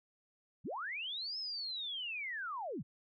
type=linear two-way sweep; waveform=sine; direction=up then down; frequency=87.31 to 5270 to 87.31 Hz; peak=-38 dBFS; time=0.64-2.83 s; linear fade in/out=20 ms; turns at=1.38 s; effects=none